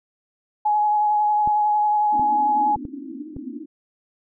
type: tone with vibrato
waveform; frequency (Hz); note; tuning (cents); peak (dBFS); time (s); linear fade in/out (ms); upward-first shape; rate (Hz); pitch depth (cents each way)
sine; 841; G#5; +22; -16; 0.65-2.76; 10; triangle; 11; 19
type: clicks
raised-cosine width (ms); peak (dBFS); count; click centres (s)
3; -20; 5; 1.475 / 2.196 / 2.762 / 2.852 / 3.365
type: band-pass noise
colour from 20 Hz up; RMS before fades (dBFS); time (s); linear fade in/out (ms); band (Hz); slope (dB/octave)
pink; -34; 2.12-3.66; 10; 240 to 320; 96
effects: none